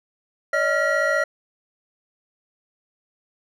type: tone cluster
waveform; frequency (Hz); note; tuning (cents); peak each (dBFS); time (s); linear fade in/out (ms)
triangle; 571 / 626 / 1385 / 1918; D5 / D#5 / F6 / A#6; -49 / +10 / -15 / +49; -22; 0.53-1.24; 5
effects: none